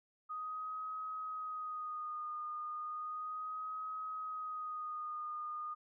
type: tone with vibrato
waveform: sine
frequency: 1244.5 Hz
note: D#6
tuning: in tune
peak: -39 dBFS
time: 0.29-5.75 s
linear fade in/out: 20 ms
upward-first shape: sine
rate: 0.34 Hz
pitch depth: 32 cents each way
effects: none